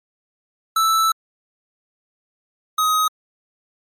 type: tone pair in turn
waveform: square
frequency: 1318.5 / 1260.5 Hz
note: E6 / D#6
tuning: 0 / +22 cents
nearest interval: minor second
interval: 78 cents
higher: first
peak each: -15 / -16 dBFS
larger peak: first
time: 0.76-1.12 / 2.78-3.08 s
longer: first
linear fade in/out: 5 ms
effects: MP3 64 kbps